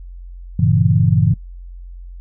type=chord; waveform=sine; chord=G diminished seventh; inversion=none; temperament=equal; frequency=98 / 116.54 / 138.59 / 164.81 Hz; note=G2 / Bb2 / Db3 / Fb3; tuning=0 / 0 / 0 / 0 cents; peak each=-16 dBFS; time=0.59-1.34 s; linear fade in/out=5 ms; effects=noise-tail reverb RT60 0.1 s tail -24 dB re dry + added 44 Hz sine -31 dBFS peak until 2.2 s